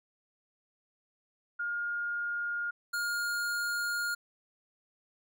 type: tone pair in turn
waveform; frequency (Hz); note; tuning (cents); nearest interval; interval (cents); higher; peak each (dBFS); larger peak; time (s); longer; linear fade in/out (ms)
sine / square; 1419 / 1419; F6 / F6; +27 / +27; unison; 0; neither; -31 / -31; neither; 1.59-2.71 / 2.93-4.15; second; 10
effects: none